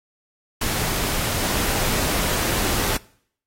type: noise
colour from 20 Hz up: pink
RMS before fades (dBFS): -23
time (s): 0.61-2.97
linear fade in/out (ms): 5
effects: noise-tail reverb RT60 0.6 s tail -22 dB re dry + AAC 48 kbps